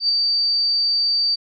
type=tone with ADSR envelope; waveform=sine; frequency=4627 Hz; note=D8; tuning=27 cents flat; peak=-13 dBFS; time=0-1.36 s; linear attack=91 ms; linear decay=4 ms; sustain=-3 dB; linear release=20 ms; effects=none